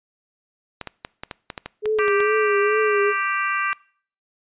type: clicks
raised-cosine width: 0.3 ms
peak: -14 dBFS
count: 12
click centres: 0.813 / 0.873 / 1.049 / 1.235 / 1.312 / 1.502 / 1.578 / 1.66 / 1.857 / 1.987 / 2.081 / 2.204 s
type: tone with vibrato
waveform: sine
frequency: 419.6 Hz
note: G#4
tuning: 18 cents sharp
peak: -18 dBFS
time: 1.82-3.14 s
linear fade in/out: 50 ms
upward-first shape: triangle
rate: 2.3 Hz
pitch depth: 69 cents each way
type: harmonic tone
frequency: 392 Hz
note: G4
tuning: in tune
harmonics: 3 / 4 / 5 / 6 / 7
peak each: -24 / -26 / -28 / -30 / -31 dBFS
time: 1.99-3.73 s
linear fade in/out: 0 ms
effects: noise-tail reverb RT60 0.5 s tail -23 dB re dry + resampled to 8000 Hz